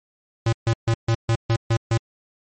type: tone bursts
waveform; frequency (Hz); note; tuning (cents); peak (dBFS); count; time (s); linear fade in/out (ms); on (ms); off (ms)
square; 114.4; A#2; -32; -17; 8; 0.46-1.976; 5; 67; 140
effects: MP3 32 kbps